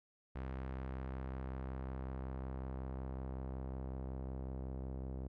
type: tone with low-pass filter sweep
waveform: sawtooth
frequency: 65.41 Hz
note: C2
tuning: in tune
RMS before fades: -43 dBFS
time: 0.35-5.28 s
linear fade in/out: 10 ms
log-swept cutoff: 1900 to 560 Hz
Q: 0.9
effects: none